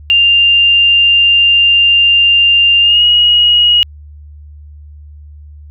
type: tone with pitch glide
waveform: sine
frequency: 2794 to 2893 Hz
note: F7 to F#7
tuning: 0 to -40 cents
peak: -5 dBFS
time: 0.1-3.83 s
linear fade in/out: 0 ms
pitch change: +60 cents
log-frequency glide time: 2.81-3.04 s
effects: added 74 Hz sine -31 dBFS peak until 5.7 s